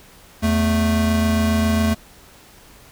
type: tone pair together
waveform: square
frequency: 82.6 / 220.5 Hz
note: E2 / A3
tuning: +4 / +4 cents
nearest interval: octave + perfect fourth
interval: 1700 cents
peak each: -21 / -18 dBFS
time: 0.42-1.95 s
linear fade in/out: 20 ms
effects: pink hiss -47 dBFS RMS until 2.91 s